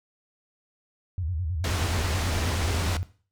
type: tone with vibrato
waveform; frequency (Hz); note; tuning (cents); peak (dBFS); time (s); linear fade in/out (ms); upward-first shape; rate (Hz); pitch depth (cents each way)
sine; 84; E2; +33; -26; 1.18-3.03; 0; square; 9.4; 160
type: low-pass noise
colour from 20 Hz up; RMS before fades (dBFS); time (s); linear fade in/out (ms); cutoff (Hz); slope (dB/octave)
pink; -30; 1.64-2.97; 2; 7700; 12
effects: noise-tail reverb RT60 0.4 s tail -17 dB re dry